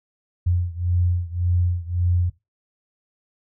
sine beating tone pair, 87.6 / 89.4 Hz, F2 / F2, +6 / +41 cents, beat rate 1.8 Hz, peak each -21 / -23 dBFS, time 0.46-2.3 s, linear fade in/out 10 ms, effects noise-tail reverb RT60 0.2 s tail -17 dB re dry

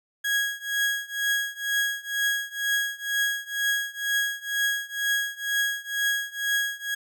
35% pulse tone with tremolo, 1652 Hz, G#6, 10 cents flat, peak -19 dBFS, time 0.24-6.95 s, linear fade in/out 10 ms, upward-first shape triangle, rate 2.1 Hz, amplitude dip 95%, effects none

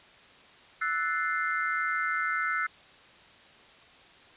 sine chord, F# half-diminished seventh, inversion third, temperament equal, 1318.5 / 1480 / 1760 / 2093 Hz, E6 / F#6 / A6 / C7, 0 / 0 / 0 / 0 cents, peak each -31 / -31 / -35 / -33 dBFS, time 0.81-2.67 s, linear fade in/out 10 ms, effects white hiss -54 dBFS RMS until 4.36 s + resampled to 8000 Hz

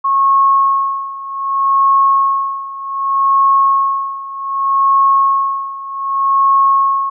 sine tone with tremolo, 1093 Hz, C#6, 25 cents flat, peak -7 dBFS, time 0.04-7.1 s, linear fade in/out 10 ms, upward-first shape sine, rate 0.65 Hz, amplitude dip 85%, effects none

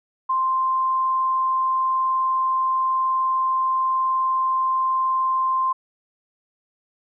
sine tone, 1046.5 Hz, C6, in tune, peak -18 dBFS, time 0.29-5.73 s, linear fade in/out 10 ms, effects none

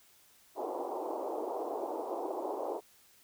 pink band-pass noise, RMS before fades -37 dBFS, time 0.55-2.81 s, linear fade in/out 50 ms, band 320 to 970 Hz, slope 48 dB/octave, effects white hiss -63 dBFS RMS until 3.23 s

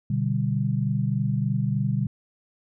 sine chord, G major, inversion first, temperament equal, 123.47 / 146.83 / 196 Hz, B2 / D3 / G3, 0 / 0 / 0 cents, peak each -25 / -26 / -27 dBFS, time 0.1-2.07 s, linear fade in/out 5 ms, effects none

